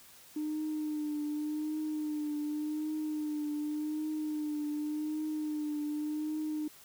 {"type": "tone with vibrato", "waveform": "sine", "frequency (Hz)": 302.8, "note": "D#4", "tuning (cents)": -47, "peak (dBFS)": -31, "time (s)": [0.36, 6.68], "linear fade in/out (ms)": 5, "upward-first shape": "triangle", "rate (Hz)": 0.87, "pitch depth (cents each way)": 38, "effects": ["tanh soft clip ceiling -28 dBFS", "white hiss -56 dBFS RMS until 6.84 s"]}